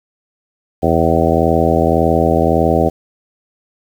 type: harmonic tone with a mistuned harmonic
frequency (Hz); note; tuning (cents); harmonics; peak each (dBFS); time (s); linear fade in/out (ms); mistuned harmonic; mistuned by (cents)
81.8; E2; -13; 1 / 2 / 3 / 4 / 5 / 6 / 7 / 8 / 9; -19 / -19 / -19 / -19 / -19 / -19 / -19 / -19 / -19; 0.82-2.9; 20; 9; +47
effects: 7-bit